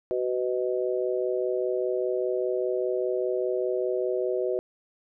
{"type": "harmonic tone", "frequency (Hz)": 125, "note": "B2", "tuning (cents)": 21, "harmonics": [3, 4, 5], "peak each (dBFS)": [-27, -29, -31], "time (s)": [0.11, 4.59], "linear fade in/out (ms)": 0, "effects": []}